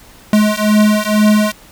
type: beating tone pair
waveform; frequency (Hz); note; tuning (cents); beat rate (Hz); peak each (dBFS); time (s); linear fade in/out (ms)
square; 210.8 / 212.9; G#3 / G#3; +26 / +43; 2.1; -13; 0.33-1.52; 2
effects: pink hiss -42 dBFS RMS until 1.71 s